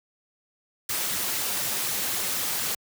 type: noise with flanger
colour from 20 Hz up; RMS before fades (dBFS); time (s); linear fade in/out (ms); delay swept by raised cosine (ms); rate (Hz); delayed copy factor
white; -28; 0.89-2.75; 5; 0.52 to 5.52; 4; +0.5
effects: high-pass 80 Hz 12 dB/octave